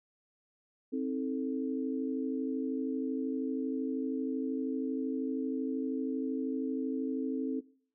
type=chord; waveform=sine; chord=A diminished; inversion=first; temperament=just; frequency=264 / 316.8 / 440 Hz; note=C4 / Eb4 / A4; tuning=+16 / +31 / 0 cents; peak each=-32 / -38 / -38 dBFS; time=0.92-7.61 s; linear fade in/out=20 ms; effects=noise-tail reverb RT60 0.5 s tail -19 dB re dry